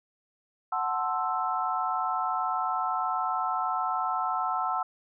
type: chord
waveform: sine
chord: F# half-diminished seventh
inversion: none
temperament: equal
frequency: 740 / 880 / 1046.5 / 1318.5 Hz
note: F#5 / A5 / C6 / E6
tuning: 0 / 0 / 0 / 0 cents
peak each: -31 / -33 / -33 / -30 dBFS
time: 0.72-4.83 s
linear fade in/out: 5 ms
effects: none